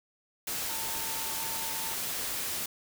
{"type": "tone in noise", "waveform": "sine", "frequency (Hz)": 899, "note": "A5", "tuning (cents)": 37, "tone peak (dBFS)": -42, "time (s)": [0.69, 1.94], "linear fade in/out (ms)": 5, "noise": "white", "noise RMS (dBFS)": -34, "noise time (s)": [0.47, 2.66], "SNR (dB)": -11, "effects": []}